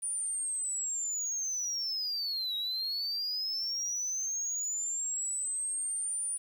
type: linear two-way sweep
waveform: sine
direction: down then up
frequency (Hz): 9460 to 3807 to 9460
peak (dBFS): -29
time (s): 0.02-6.38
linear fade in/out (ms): 20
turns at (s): 2.56
effects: tanh soft clip ceiling -30 dBFS + 10-bit